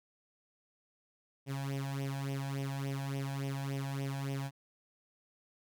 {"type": "tone with flanger", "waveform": "sawtooth", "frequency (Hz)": 137.4, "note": "C#3", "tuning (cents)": -15, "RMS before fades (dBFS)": -37, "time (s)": [1.46, 4.51], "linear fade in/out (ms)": 50, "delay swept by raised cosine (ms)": [0.34, 1.25], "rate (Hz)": 3.5, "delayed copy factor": 0.75, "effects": []}